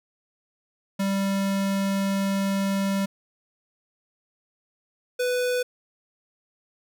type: tone pair in turn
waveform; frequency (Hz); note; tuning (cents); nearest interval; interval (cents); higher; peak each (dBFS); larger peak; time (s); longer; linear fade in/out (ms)
square; 196 / 496.2; G3 / B4; 0 / +8; octave + major third; 1608; second; -23; neither; 0.99-3.06 / 5.19-5.63; first; 10
effects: none